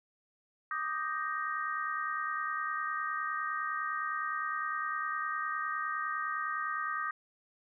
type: chord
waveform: sine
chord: Eb major seventh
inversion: third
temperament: equal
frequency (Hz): 1174.7 / 1244.5 / 1568 / 1864.7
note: D6 / Eb6 / G6 / Bb6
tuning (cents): 0 / 0 / 0 / 0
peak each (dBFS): -40 / -35 / -39 / -39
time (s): 0.71-7.11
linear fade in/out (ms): 2
effects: none